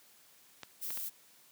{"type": "clicks", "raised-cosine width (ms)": 0.2, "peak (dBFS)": -25, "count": 3, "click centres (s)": [0.633, 0.905, 0.974]}
{"type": "noise", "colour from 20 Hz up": "violet", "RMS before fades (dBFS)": -39, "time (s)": [0.81, 1.1], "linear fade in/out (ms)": 20}
{"effects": ["white hiss -62 dBFS RMS until 1.51 s", "high-pass 100 Hz 12 dB/octave"]}